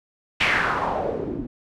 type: noise with low-pass filter sweep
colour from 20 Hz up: white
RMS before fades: -24 dBFS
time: 0.4-1.47 s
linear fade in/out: 10 ms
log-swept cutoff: 2600 to 230 Hz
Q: 3
effects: none